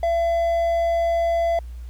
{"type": "tone", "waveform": "triangle", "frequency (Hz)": 675, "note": "E5", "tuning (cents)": 41, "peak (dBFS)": -16, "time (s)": [0.03, 1.59], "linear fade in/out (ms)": 2, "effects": ["added 60 Hz sine -32 dBFS peak until 1.89 s", "pink hiss -57 dBFS RMS until 1.89 s"]}